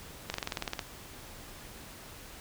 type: slowing click train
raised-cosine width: 0.2 ms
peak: -15 dBFS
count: 11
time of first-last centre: 0.3-0.792 s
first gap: 41 ms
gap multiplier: 1.04
effects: pink hiss -48 dBFS RMS until 2.4 s